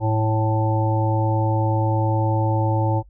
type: harmonic tone with a mistuned harmonic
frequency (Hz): 110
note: A2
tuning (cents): 0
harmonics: 1 / 3 / 5 / 7 / 8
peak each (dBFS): -19 / -26 / -27 / -30 / -26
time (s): 0-3.03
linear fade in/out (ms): 50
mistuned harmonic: 1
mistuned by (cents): -17
effects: noise-tail reverb RT60 0.1 s tail -23 dB re dry + added 50 Hz sine -45 dBFS peak until 3.09 s